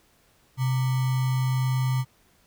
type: tone with sample-and-hold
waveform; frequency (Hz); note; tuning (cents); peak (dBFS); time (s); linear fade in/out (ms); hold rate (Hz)
sine; 129.1; C3; -23; -21; 0.57-2.05; 50; 1050
effects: pink hiss -62 dBFS RMS until 2.46 s